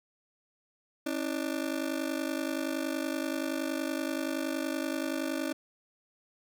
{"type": "ring-modulated tone", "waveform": "30% pulse", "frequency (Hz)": 296.2, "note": "D4", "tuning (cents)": 15, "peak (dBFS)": -25, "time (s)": [1.06, 5.53], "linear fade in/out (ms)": 5, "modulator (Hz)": 25.3, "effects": []}